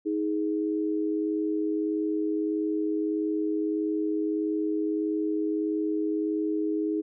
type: tone pair together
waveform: sine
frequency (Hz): 315.6 / 417.2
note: D#4 / G#4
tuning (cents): +25 / +8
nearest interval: perfect fourth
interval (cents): 483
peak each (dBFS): -26 / -30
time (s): 0.05-7.02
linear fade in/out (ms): 20
effects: none

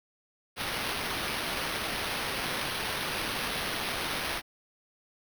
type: noise with sample-and-hold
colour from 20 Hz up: white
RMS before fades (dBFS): -33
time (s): 0.56-4.42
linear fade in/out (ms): 50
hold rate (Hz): 7350
effects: none

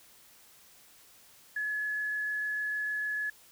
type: tone with frequency modulation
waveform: sine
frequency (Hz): 1702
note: G#6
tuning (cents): +42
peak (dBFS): -30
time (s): 1.56-3.3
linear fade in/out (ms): 5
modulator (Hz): 26.6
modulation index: 0.35
effects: white hiss -58 dBFS RMS until 3.51 s

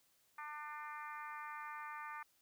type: harmonic tone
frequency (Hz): 299.3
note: D4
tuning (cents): +33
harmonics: 3 / 4 / 5 / 6 / 7 / 8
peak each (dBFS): -50 / -48 / -54 / -53 / -56 / -59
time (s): 0.38-2.23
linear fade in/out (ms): 5
effects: white hiss -74 dBFS RMS until 2.41 s

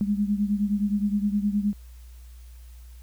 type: beating tone pair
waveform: sine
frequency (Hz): 202.6 / 212.2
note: G#3 / G#3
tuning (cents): -43 / +38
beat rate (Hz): 9.6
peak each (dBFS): -23 / -27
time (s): 0.01-1.73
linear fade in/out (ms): 0
effects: added 60 Hz sine -42 dBFS peak until 3.02 s + white hiss -59 dBFS RMS until 3.02 s

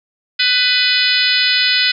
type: harmonic tone with a mistuned harmonic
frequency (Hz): 498.3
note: B4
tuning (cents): +15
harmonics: 3 / 4 / 5 / 6 / 7 / 8 / 9 / 10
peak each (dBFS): -20 / -20 / -20 / -20 / -20 / -20 / -20 / -20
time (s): 0.39-1.92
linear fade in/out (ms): 10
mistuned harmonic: 9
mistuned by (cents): -65
effects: none

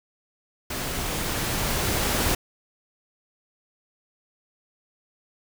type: noise with level ramp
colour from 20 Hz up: pink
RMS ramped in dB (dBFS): -30 to -23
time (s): 0.7-2.35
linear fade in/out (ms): 5
effects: none

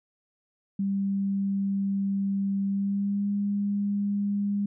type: tone with pitch glide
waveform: sine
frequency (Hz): 197 to 202.4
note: G3 to G#3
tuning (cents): +9 to -44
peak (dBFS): -24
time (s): 0.79-4.66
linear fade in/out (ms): 5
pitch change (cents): +47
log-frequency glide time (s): 2.67-3.29
effects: none

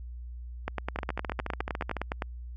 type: two click trains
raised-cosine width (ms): 0.5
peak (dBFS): -15 / -17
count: 16 / 15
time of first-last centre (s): 0.68-2.222 / 0.96-1.967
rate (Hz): 9.73 / 13.9
effects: added 60 Hz sine -38 dBFS peak until 2.56 s

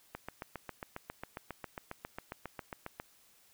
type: click train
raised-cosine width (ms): 0.5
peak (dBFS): -25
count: 22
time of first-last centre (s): 0.15-2.999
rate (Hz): 7.37
effects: white hiss -65 dBFS RMS until 3.53 s

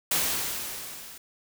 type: noise with level ramp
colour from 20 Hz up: white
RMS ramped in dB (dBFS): -24 to -45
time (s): 0.11-1.18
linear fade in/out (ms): 5
effects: none

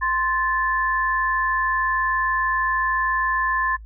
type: tone pair together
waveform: sine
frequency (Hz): 1046.5 / 1746.3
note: C6 / A6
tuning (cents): 0 / -14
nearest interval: major sixth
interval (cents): 886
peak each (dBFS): -22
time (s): 0.01-3.77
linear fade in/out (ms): 20
effects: noise-tail reverb RT60 0.1 s tail -21 dB re dry + added 54 Hz sine -37 dBFS peak until 3.85 s

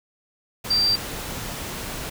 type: tone in noise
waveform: sine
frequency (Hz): 4699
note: D8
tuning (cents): 0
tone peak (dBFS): -17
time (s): 0.7-0.96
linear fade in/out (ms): 10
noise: pink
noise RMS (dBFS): -32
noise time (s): 0.64-2.1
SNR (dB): +12
effects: none

